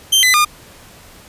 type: tone with pitch steps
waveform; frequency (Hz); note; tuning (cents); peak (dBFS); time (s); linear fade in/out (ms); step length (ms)
sawtooth; 3134 / 2012 / 1212; G7 / B6 / D#6; -1 / +32 / -46; -6; 0.12-0.45; 10; 110
effects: pink hiss -42 dBFS RMS until 1.28 s + resampled to 32000 Hz